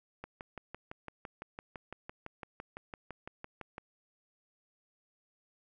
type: click train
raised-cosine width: 0.5 ms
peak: -27 dBFS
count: 22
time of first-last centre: 0.24-3.781 s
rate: 5.93 Hz
effects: none